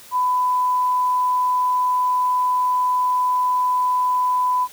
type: tone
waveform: sine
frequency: 1000 Hz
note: B5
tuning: 21 cents sharp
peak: -16 dBFS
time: 0.11-4.68 s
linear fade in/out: 50 ms
effects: white hiss -44 dBFS RMS until 4.72 s